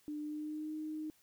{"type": "tone with pitch glide", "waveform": "sine", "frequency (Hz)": [298.9, 309.3], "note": ["D4", "D#4"], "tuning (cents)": [31, -10], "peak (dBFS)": -38, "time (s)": [0.08, 1.1], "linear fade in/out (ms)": 0, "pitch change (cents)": 59, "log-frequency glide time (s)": [0.18, 0.74], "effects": ["white hiss -69 dBFS RMS until 1.22 s"]}